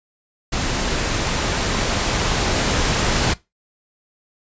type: noise with level ramp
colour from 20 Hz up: pink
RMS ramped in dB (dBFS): -22 to -18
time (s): 0.52-3.34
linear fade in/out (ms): 10
effects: noise-tail reverb RT60 0.2 s tail -19 dB re dry + resampled to 16000 Hz